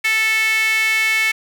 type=tone with high-pass filter; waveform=sawtooth; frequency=440 Hz; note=A4; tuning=in tune; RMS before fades=-17 dBFS; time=0.04-1.32 s; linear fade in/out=10 ms; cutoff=2100 Hz; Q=7.5; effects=none